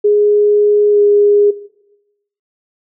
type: tone with pitch glide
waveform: sine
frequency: 415.3 to 410.8 Hz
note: G#4 to G#4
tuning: 0 to -19 cents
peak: -7 dBFS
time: 0.04-1.51 s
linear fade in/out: 10 ms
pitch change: -19 cents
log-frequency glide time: 0.9-1 s
effects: noise-tail reverb RT60 0.9 s tail -17 dB re dry